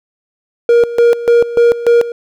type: tone with tremolo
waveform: triangle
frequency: 472 Hz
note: A#4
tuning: 22 cents sharp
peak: -3 dBFS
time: 0.69-2.12 s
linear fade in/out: 2 ms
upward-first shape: square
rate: 3.4 Hz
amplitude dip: 80%
effects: none